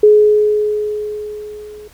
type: tone with level ramp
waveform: sine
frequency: 421.7 Hz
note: G#4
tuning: 26 cents sharp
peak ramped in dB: -3 to -32 dBFS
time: 0.03-1.88 s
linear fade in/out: 5 ms
effects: added 60 Hz sine -47 dBFS peak until 1.93 s + pink hiss -47 dBFS RMS until 1.93 s